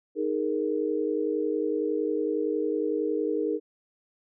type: chord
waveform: sine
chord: D# suspended fourth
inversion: none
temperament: equal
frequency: 311.1 / 415.3 / 466.2 Hz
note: D#4 / G#4 / A#4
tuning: 0 / 0 / 0 cents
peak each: -29 dBFS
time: 0.15-3.6 s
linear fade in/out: 50 ms
effects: none